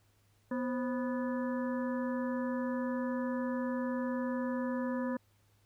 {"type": "harmonic tone with a mistuned harmonic", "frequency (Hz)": 246.7, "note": "B3", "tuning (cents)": -2, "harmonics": [1, 2, 4, 5, 6, 7], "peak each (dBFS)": [-33, -38, -43, -50, -53, -47], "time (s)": [0.51, 5.17], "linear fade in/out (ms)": 5, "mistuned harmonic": 2, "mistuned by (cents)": 110, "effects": ["added 102 Hz sine -68 dBFS peak until 5.65 s", "pink hiss -72 dBFS RMS until 5.65 s"]}